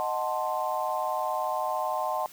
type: chord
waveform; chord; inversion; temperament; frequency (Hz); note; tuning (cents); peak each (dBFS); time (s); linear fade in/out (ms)
sine; D# diminished seventh; none; equal; 622.3 / 740 / 880 / 1046.5; D#5 / F#5 / A5 / C6; 0 / 0 / 0 / 0; -32; 0-2.26; 0
effects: white hiss -50 dBFS RMS until 2.32 s